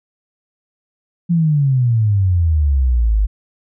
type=exponential sweep; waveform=sine; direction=down; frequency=175.2 to 49.15 Hz; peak=-11 dBFS; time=1.29-3.27 s; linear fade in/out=20 ms; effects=none